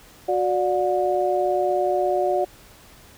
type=tone cluster; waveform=sine; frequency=366.5 / 586 / 723 Hz; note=F#4 / D5 / F#5; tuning=-16 / -4 / -40 cents; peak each=-23 dBFS; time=0.28-2.45 s; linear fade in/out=10 ms; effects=pink hiss -49 dBFS RMS until 3.17 s